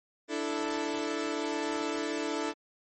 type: chord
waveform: sawtooth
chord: D suspended second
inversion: none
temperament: equal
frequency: 293.7 / 329.6 / 440 Hz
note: D4 / E4 / A4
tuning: 0 / 0 / 0 cents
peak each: -31 dBFS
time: 0.28-2.54 s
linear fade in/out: 50 ms
effects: MP3 32 kbps

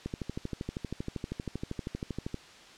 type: click train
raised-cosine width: 3 ms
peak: -21 dBFS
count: 30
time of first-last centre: 0.06-2.343 s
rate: 12.7 Hz
effects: white hiss -52 dBFS RMS until 2.77 s + low-pass 5000 Hz 12 dB/octave

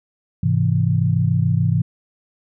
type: chord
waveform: sine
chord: Ab augmented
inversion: none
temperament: equal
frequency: 103.83 / 130.81 / 164.81 Hz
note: Ab2 / C3 / E3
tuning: 0 / 0 / 0 cents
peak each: -19 dBFS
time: 0.43-1.82 s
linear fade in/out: 5 ms
effects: none

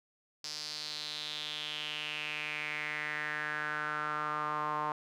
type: tone with band-pass filter sweep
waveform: sawtooth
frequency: 151.1 Hz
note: D3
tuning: 50 cents sharp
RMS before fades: -37 dBFS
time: 0.44-4.92 s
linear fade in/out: 2 ms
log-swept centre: 5100 to 1000 Hz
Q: 4.8
effects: none

